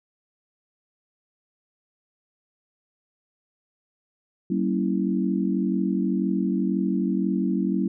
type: chord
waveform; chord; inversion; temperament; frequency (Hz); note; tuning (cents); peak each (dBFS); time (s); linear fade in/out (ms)
sine; G diminished seventh; none; equal with one note detuned; 191.19 / 233.1 / 277.2 / 329.6; G3 / Bb3 / Db4 / Fb4; -43 / 0 / 0 / 0; -24 / -28 / -28 / -28; 4.5-7.88; 5
effects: none